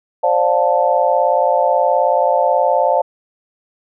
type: chord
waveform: sine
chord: D minor seventh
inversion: third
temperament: just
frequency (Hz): 528.6 / 587.3 / 704.8 / 881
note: C5 / D5 / F5 / A5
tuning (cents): +18 / 0 / +16 / +2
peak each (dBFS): -17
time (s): 0.23-3.02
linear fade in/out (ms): 10
effects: none